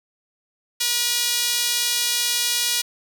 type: tone with high-pass filter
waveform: sawtooth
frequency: 481.4 Hz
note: B4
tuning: 44 cents flat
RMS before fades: -22 dBFS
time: 0.8-2.82 s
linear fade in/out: 10 ms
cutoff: 3800 Hz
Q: 1.1
effects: none